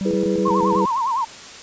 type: tone bursts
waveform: triangle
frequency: 193.6 Hz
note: G3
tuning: 21 cents flat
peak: -19 dBFS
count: 7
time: 0.01-0.854 s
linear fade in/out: 0 ms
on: 100 ms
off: 24 ms
type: chord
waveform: sine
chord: E major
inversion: none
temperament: equal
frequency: 329.6 / 415.3 / 493.9 Hz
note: E4 / G#4 / B4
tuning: 0 / 0 / 0 cents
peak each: -23 dBFS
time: 0.05-0.85 s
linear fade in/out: 5 ms
type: tone with vibrato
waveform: sine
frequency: 996 Hz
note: B5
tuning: 14 cents sharp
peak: -18 dBFS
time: 0.45-1.25 s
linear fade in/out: 10 ms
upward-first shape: sine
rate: 9.8 Hz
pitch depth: 170 cents each way
effects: white hiss -38 dBFS RMS until 1.62 s + resampled to 16000 Hz